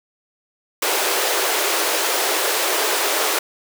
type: high-pass noise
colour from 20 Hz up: pink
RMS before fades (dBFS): -20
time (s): 0.82-3.39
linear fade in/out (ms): 5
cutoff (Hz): 350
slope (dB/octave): 48
effects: none